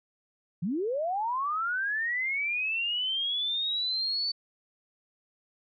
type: linear sweep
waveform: sine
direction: up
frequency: 150.1 to 4539 Hz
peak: -27 dBFS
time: 0.62-4.32 s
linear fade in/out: 10 ms
effects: none